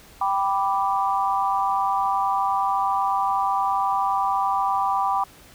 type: chord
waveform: sine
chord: G major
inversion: none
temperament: equal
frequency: 784 / 987.8 / 1174.7 Hz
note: G5 / B5 / D6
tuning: 0 / 0 / 0 cents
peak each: -23 / -24 / -25 dBFS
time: 0.21-5.24 s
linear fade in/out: 5 ms
effects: pink hiss -49 dBFS RMS until 5.54 s